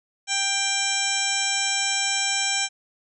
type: harmonic tone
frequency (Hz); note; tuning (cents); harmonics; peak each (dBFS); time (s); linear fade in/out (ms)
788; G5; +9; 1 / 2 / 3 / 4 / 5 / 7 / 8 / 9 / 10; -32 / -32 / -28 / -30 / -32 / -29 / -32 / -33 / -29; 0.27-2.69; 50
effects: none